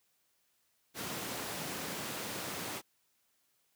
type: high-pass noise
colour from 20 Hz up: pink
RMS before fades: -40 dBFS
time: 0.94-2.82 s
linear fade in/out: 50 ms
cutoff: 160 Hz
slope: 12 dB/octave
effects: white hiss -75 dBFS RMS until 3.75 s + high-pass 60 Hz 12 dB/octave